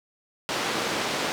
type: band-pass noise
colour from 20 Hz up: pink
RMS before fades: -28 dBFS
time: 0.49-1.32 s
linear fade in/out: 0 ms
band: 280 to 5500 Hz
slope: 12 dB/octave
effects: none